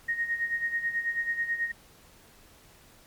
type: tone with tremolo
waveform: sine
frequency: 1864.7 Hz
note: A#6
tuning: in tune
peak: -24 dBFS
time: 0.08-1.72 s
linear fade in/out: 10 ms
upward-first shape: sine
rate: 9.2 Hz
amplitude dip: 70%
effects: pink hiss -56 dBFS RMS until 3.06 s + MP3 96 kbps